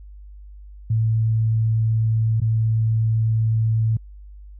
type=tone with dropouts; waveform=sine; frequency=111.5 Hz; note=A2; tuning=23 cents sharp; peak=-16 dBFS; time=0.9-3.97 s; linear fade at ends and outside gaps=5 ms; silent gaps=2.402-2.416 s; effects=added 50 Hz sine -38 dBFS peak until 4.59 s